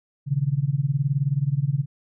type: tone with tremolo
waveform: sine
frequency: 139.8 Hz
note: C#3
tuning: 15 cents sharp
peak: -16 dBFS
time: 0.26-1.86 s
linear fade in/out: 50 ms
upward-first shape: sine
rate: 19 Hz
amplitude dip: 90%
effects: none